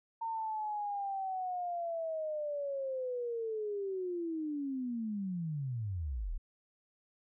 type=linear sweep; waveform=sine; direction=down; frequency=915 to 30.22 Hz; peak=-34 dBFS; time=0.21-6.38 s; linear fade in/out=10 ms; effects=none